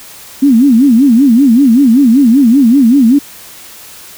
sine tone with vibrato, 252.8 Hz, B3, 41 cents sharp, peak -3 dBFS, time 0.42-3.19 s, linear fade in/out 10 ms, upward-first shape sine, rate 5.2 Hz, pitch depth 230 cents each way, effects white hiss -33 dBFS RMS until 4.17 s

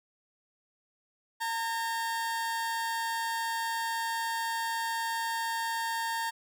30% pulse tone pair together, 914 / 1625.4 Hz, A#5 / G#6, -34 / -38 cents, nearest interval minor seventh, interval 996 cents, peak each -28 / -38 dBFS, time 1.4-6.31 s, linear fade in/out 20 ms, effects none

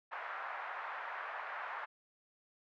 white band-pass noise, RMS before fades -43 dBFS, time 0.11-1.86 s, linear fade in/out 20 ms, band 690 to 1700 Hz, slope 24 dB/octave, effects none

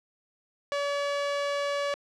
sawtooth tone, 570 Hz, C#5, 48 cents sharp, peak -23 dBFS, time 0.72-1.94 s, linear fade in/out 0 ms, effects low-pass 5000 Hz 12 dB/octave

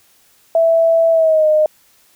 sine tone with pitch glide, 659.3 to 615.1 Hz, E5 to D#5, 0 to -20 cents, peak -9 dBFS, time 0.55-1.66 s, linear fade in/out 2 ms, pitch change -120 cents, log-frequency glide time 1.11-1.48 s, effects white hiss -53 dBFS RMS until 2.15 s

